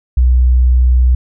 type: tone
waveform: sine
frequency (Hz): 62.3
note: B1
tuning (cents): +16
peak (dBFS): -6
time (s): 0.17-1.15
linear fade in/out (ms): 5
effects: none